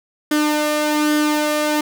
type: tone with flanger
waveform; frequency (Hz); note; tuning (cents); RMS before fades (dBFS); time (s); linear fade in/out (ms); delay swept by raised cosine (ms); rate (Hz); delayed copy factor
sawtooth; 300.8; D4; +42; -18; 0.31-1.81; 5; 0.6 to 1.59; 1.2; +0.5
effects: none